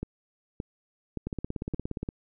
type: two click trains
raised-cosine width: 3 ms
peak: -19 / -19 dBFS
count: 15 / 4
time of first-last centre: 1.27-2.089 / 0.03-1.744 s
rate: 17.1 / 1.75 Hz
effects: none

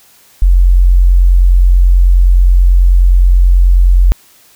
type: tone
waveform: sine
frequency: 44.69 Hz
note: F1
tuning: 41 cents sharp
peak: -3 dBFS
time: 0.42-4.12 s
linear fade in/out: 0 ms
effects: white hiss -45 dBFS RMS until 4.55 s

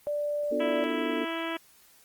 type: tone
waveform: sine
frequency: 587.3 Hz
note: D5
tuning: in tune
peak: -27 dBFS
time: 0.07-0.84 s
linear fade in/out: 0 ms
type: chord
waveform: sine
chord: B half-diminished seventh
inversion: none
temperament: just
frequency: 246.9 / 296.3 / 355.6 / 444.5 Hz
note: B3 / D4 / F4 / A4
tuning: 0 / +15 / +31 / +18 cents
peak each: -34 / -33 / -38 / -34 dBFS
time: 0.51-1.25 s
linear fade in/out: 10 ms
type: harmonic tone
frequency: 329.6 Hz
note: E4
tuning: in tune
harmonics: 1 / 2 / 3 / 4 / 5 / 6 / 7 / 8 / 9 / 10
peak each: -34 / -37 / -39 / -40 / -41 / -42 / -42 / -43 / -44 / -44 dBFS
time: 0.6-1.57 s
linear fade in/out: 5 ms
effects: white hiss -59 dBFS RMS until 2.04 s + Opus 24 kbps

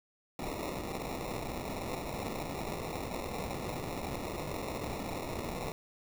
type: noise with sample-and-hold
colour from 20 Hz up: white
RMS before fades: -38 dBFS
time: 0.39-5.72 s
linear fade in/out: 0 ms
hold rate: 1575 Hz
effects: none

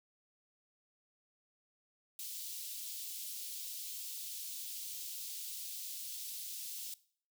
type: high-pass noise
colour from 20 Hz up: white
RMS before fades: -44 dBFS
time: 2.19-6.94 s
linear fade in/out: 2 ms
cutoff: 3200 Hz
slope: 24 dB/octave
effects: noise-tail reverb RT60 0.5 s tail -19 dB re dry

